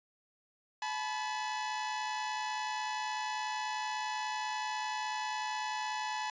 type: tone pair together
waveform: sawtooth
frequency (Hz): 857.6 / 987.8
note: A5 / B5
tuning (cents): -45 / 0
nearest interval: major second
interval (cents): 245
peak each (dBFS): -32 / -35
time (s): 0.82-6.3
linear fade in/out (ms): 2
effects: resampled to 16000 Hz